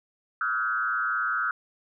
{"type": "tone with frequency modulation", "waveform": "sine", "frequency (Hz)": 1399, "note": "F6", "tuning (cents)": 3, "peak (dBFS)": -24, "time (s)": [0.41, 1.51], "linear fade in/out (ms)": 2, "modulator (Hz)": 116, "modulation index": 1.3, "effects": []}